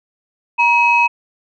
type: tone pair together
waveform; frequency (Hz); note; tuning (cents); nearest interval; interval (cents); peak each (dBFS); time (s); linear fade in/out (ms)
sine; 950 / 2554; A#5 / D#7; +33 / +45; octave + perfect fourth; 1712; -12; 0.58-1.08; 20
effects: tanh soft clip ceiling -2 dBFS